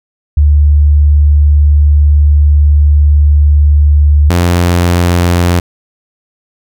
sine / sawtooth tone pair in turn, 73.5 / 87.41 Hz, D2 / F2, +2 / +2 cents, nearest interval minor third, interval 300 cents, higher second, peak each -3 dBFS, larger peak neither, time 0.37-4.3 / 4.3-5.6 s, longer first, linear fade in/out 5 ms, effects none

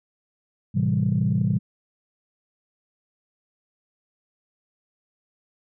sine chord, A minor seventh, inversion none, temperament equal, 110 / 130.81 / 164.81 / 196 Hz, A2 / C3 / E3 / G3, 0 / 0 / 0 / 0 cents, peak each -24 dBFS, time 0.74-1.59 s, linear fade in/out 20 ms, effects tanh soft clip ceiling -11 dBFS

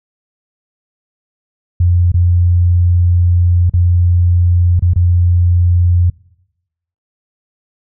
sine tone with dropouts, 87.9 Hz, F2, 12 cents sharp, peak -7 dBFS, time 1.8-6.1 s, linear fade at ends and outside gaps 5 ms, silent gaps 2.119-2.141 / 3.697-3.737 / 4.795-4.822 / 4.936-4.959 s, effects noise-tail reverb RT60 0.9 s tail -23 dB re dry

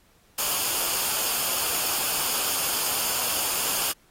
white noise with comb filter, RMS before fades -26 dBFS, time 0.38-3.92 s, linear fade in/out 5 ms, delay 0.51 ms, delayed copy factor -0.5, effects pink hiss -61 dBFS RMS until 4.1 s + AAC 48 kbps

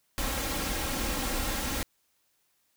pink noise with comb filter, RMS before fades -31 dBFS, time 0.18-1.83 s, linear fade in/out 0 ms, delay 3.7 ms, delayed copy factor +0.55, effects white hiss -72 dBFS RMS until 2.76 s

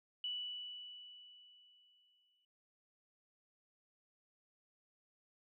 sine tone with exponential decay, 2960 Hz, F#7, in tune, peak -37 dBFS, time 0.24-2.45 s, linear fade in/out 2 ms, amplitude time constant 480 ms, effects none

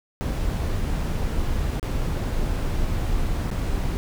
brown noise with dropouts, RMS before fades -24 dBFS, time 0.21-3.97 s, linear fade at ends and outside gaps 0 ms, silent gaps 1.796-1.829 / 3.504-3.513 s, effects none

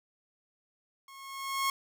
sawtooth tone with level ramp, 1088 Hz, C#6, 33 cents flat, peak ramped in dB -46 to -22 dBFS, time 1.08-1.7 s, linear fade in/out 2 ms, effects none

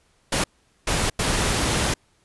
pink noise bursts at uneven times, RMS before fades -22 dBFS, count 3, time 0.32-0.44 / 0.87-1.1 / 1.19-1.94 s, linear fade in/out 5 ms, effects pink hiss -63 dBFS RMS until 2.24 s + resampled to 24000 Hz

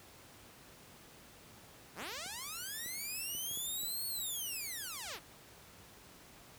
5% pulse linear two-way sweep, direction up then down, 111.9 to 4400 to 262.3 Hz, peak -30 dBFS, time 1.95-5.2 s, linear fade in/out 50 ms, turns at 4.07 s
clicks, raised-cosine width 2 ms, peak -39 dBFS, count 7, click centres 2.024 / 2.262 / 2.861 / 3.35 / 3.512 / 3.574 / 3.833 s
effects pink hiss -57 dBFS RMS until 6.58 s + high-pass 60 Hz 12 dB/octave

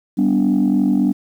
sine chord, G major, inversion none, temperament equal with one note detuned, 196 / 246.9 / 290.3 Hz, G3 / B3 / D4, 0 / 0 / -20 cents, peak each -16 dBFS, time 0.17-1.13 s, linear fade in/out 20 ms, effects tanh soft clip ceiling -8 dBFS + 8-bit

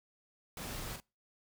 pink noise with echo, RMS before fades -43 dBFS, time 0.57-0.96 s, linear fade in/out 2 ms, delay 42 ms, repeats 1, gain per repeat -6 dB, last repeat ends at 1.002 s, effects noise-tail reverb RT60 0.3 s tail -26 dB re dry

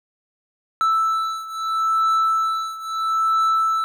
triangle beating tone pair, 1318.5 / 1319.26 Hz, E6 / E6, 0 / +1 cents, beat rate 0.76 Hz, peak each -18 / -21 dBFS, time 0.81-3.84 s, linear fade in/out 0 ms, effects none

